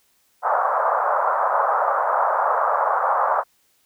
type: band-pass noise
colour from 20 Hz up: white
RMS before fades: -20 dBFS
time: 0.42-3.44 s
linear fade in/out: 50 ms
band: 550 to 1300 Hz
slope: 48 dB/octave
effects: white hiss -63 dBFS RMS until 3.85 s